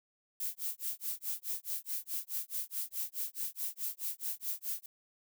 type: noise with tremolo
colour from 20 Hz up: violet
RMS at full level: -35 dBFS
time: 0.4-4.86 s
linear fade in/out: 2 ms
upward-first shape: sine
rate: 4.7 Hz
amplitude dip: 100%
effects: none